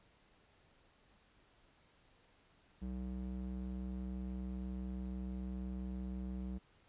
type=tone with band-pass filter; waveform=square; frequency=63 Hz; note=B1; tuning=35 cents sharp; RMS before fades=-42 dBFS; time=2.81-6.59 s; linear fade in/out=20 ms; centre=160 Hz; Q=1.5; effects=pink hiss -69 dBFS RMS until 6.88 s + resampled to 8000 Hz